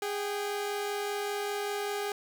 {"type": "tone pair together", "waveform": "sawtooth", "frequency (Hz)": [410.6, 776.1], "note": ["G#4", "G5"], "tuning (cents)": [-20, -18], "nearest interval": "major seventh", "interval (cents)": 1102, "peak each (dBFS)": [-28, -35], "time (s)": [0.02, 2.12], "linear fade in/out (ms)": 2, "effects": []}